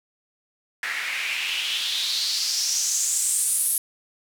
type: noise with band-pass filter sweep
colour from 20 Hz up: white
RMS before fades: -25 dBFS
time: 0.83-3.78 s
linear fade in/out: 2 ms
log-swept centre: 1800 to 11000 Hz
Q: 4.1
effects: none